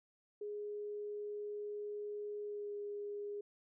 sine tone with pitch glide, 415.3 to 410.5 Hz, G#4 to G#4, 0 to -20 cents, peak -40 dBFS, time 0.41-3.41 s, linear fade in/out 5 ms, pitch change -20 cents, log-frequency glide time 2.44-2.74 s, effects none

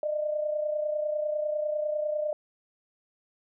sine tone pair together, 602 / 632 Hz, D5 / D#5, +43 / +27 cents, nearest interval minor second, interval 84 cents, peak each -27 / -35 dBFS, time 0.03-2.33 s, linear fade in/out 2 ms, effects none

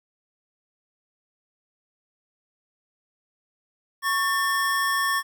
square tone pair together, 1108.7 / 1790.7 Hz, C#6 / A6, 0 / +30 cents, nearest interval minor sixth, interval 830 cents, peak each -25 dBFS, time 4.02-5.23 s, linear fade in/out 50 ms, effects 10-bit

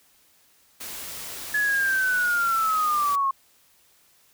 white noise, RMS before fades -36 dBFS, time 0.8-3.16 s, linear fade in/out 10 ms
sine linear sweep, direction down, 1708 to 1073 Hz, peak -20 dBFS, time 1.54-3.31 s, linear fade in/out 5 ms
effects white hiss -60 dBFS RMS until 4.33 s

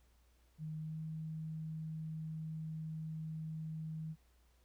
sine tone with pitch glide, 155.8 to 158.07 Hz, D#3 to D#3, +3 to +28 cents, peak -40 dBFS, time 0.58-4.16 s, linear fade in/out 50 ms, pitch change +25 cents, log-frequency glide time 0.77-1 s, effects added 60 Hz sine -67 dBFS peak until 4.64 s + pink hiss -75 dBFS RMS until 4.64 s

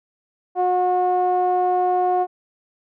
sawtooth tone with low-pass filter, 362.6 Hz, F#4, 35 cents flat, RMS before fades -19 dBFS, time 0.55-2.27 s, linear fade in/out 50 ms, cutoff 790 Hz, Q 5, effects none

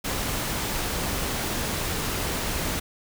pink noise, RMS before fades -28 dBFS, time 0.04-2.8 s, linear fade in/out 10 ms, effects none

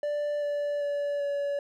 triangle tone with pitch steps, 587.3 / 581.2 / 575.2 / 569.3 Hz, D5 / D5 / D5 / C#5, 0 / -18 / -36 / +46 cents, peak -25 dBFS, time 0.03-1.59 s, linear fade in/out 2 ms, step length 390 ms, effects none

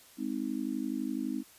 sine chord, Ab major, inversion none, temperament just, 207.7 / 259.6 / 311.5 Hz, Ab3 / C4 / Eb4, 0 / -13 / +2 cents, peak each -38 / -34 / -36 dBFS, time 0.17-1.44 s, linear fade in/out 50 ms, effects white hiss -57 dBFS RMS until 1.58 s + resampled to 32000 Hz

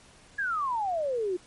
sine exponential sweep, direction down, 1700 to 346.7 Hz, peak -26 dBFS, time 0.38-1.37 s, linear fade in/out 10 ms, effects pink hiss -55 dBFS RMS until 1.46 s + MP3 48 kbps

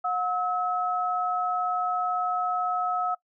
sine tone pair together, 724 / 1290 Hz, F#5 / E6, -38 / -38 cents, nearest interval minor seventh, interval 1000 cents, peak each -27 / -27 dBFS, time 0.04-3.15 s, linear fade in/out 10 ms, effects noise-tail reverb RT60 0.1 s tail -21 dB re dry

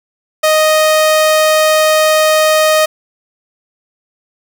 sawtooth tone, 622.3 Hz, D#5, in tune, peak -4 dBFS, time 0.43-2.86 s, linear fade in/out 10 ms, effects 7-bit

